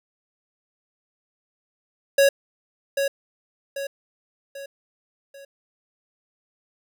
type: tone with echo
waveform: square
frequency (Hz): 554.4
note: C#5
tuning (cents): 0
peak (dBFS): -14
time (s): 2.18-2.29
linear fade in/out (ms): 5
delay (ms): 790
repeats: 4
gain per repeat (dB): -7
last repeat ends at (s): 5.45
effects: none